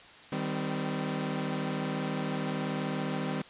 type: chord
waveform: sawtooth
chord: C minor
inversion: first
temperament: equal with one note detuned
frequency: 155.56 / 196 / 256.8 Hz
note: Eb3 / G3 / C4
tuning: 0 / 0 / -32 cents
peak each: -31 dBFS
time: 0.32-3.42 s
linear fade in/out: 5 ms
effects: white hiss -51 dBFS RMS until 3.49 s + resampled to 8000 Hz